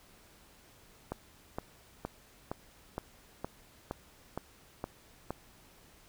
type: click train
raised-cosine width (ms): 1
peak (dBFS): -21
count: 10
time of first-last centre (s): 1.12-5.306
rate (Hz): 2.15
effects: pink hiss -60 dBFS RMS until 6.08 s